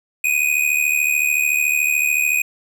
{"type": "tone with amplitude modulation", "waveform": "square", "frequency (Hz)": 2489, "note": "D#7", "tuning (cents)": 0, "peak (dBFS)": -13, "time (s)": [0.24, 2.42], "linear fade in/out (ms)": 5, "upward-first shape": "sine", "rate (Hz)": 73.7, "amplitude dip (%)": 75, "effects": []}